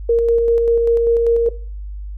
sine tone with tremolo, 465.6 Hz, A#4, 2 cents flat, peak -10 dBFS, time 0.09-1.49 s, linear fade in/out 5 ms, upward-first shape square, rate 5.1 Hz, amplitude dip 25%, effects noise-tail reverb RT60 0.4 s tail -17 dB re dry + added 50 Hz sine -26 dBFS peak until 2.17 s

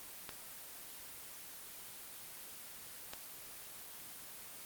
clicks, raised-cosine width 0.2 ms, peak -25 dBFS, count 2, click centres 0.292 / 3.135 s, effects white hiss -50 dBFS RMS until 4.65 s + Opus 24 kbps

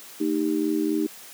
sine tone with amplitude modulation, 310 Hz, D#4, 6 cents flat, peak -16 dBFS, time 0.2-1.07 s, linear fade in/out 10 ms, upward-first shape sine, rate 84 Hz, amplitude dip 100%, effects white hiss -44 dBFS RMS until 1.33 s + high-pass 200 Hz 12 dB/octave

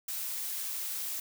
blue noise, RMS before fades -36 dBFS, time 0.08-1.2 s, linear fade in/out 5 ms, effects none

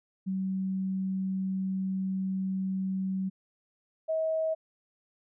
sine tone pair in turn, 190 / 639.1 Hz, F#3 / D#5, +46 / +46 cents, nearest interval octave + major sixth, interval 2100 cents, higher second, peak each -28 / -26 dBFS, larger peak second, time 0.26-3.3 / 4.08-4.55 s, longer first, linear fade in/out 20 ms, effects none

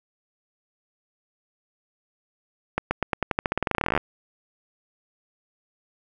accelerating click train, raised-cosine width 0.5 ms, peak -7 dBFS, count 25, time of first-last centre 2.78-3.976 s, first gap 130 ms, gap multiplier 0.9, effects none

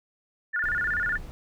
sine tone with vibrato, 1593 Hz, G6, 27 cents sharp, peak -24 dBFS, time 0.53-1.18 s, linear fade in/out 20 ms, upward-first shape square, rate 16 Hz, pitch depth 180 cents each way
brown noise, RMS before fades -39 dBFS, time 0.64-1.31 s, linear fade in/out 0 ms
effects none

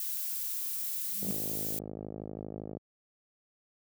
violet noise, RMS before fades -35 dBFS, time 0-1.79 s, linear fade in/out 2 ms
sine tone with exponential growth, 195.6 Hz, G3, 4 cents flat, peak -30 dBFS, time 1.05-1.31 s, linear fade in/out 0 ms, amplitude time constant 55 ms
click train, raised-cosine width 2 ms, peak -26 dBFS, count 82, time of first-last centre 1.23-2.77 s, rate 52.6 Hz
effects high-pass 100 Hz 12 dB/octave

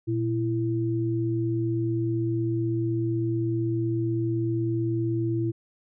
sine tone pair together, 118 / 333.8 Hz, A#2 / E4, +22 / +22 cents, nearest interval octave + tritone, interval 1800 cents, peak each -26 dBFS, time 0.07-5.52 s, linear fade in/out 20 ms, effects none

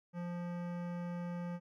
sine tone with hard clipping, 174.61 Hz, F3, in tune, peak -40 dBFS, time 0.13-1.6 s, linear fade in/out 50 ms, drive 17 dB, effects none

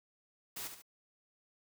white noise with echo, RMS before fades -42 dBFS, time 0.56-0.68 s, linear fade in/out 10 ms, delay 71 ms, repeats 2, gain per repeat -7 dB, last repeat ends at 0.822 s, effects none

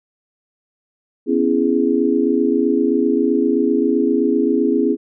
sine chord, C# minor seventh, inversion third, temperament just, 249.5 / 277.2 / 332.6 / 415.8 Hz, B3 / C#4 / E4 / G#4, +18 / 0 / +16 / +2 cents, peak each -19 dBFS, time 1.26-4.97 s, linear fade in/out 50 ms, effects none

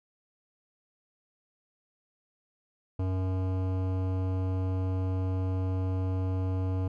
sine tone with hard clipping, 93.4 Hz, F#2, 17 cents sharp, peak -29 dBFS, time 2.99-6.88 s, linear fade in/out 5 ms, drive 16 dB, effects none

